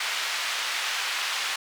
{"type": "band-pass noise", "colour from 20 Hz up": "white", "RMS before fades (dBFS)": -29, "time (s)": [0, 1.56], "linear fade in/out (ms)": 5, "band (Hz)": [1100, 3600], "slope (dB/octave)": 12, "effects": []}